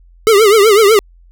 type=tone with vibrato; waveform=square; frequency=421.9 Hz; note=G#4; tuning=27 cents sharp; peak=-6 dBFS; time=0.27-0.99 s; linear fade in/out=0 ms; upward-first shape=triangle; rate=8 Hz; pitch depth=160 cents each way; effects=added 43 Hz sine -41 dBFS peak until 1.31 s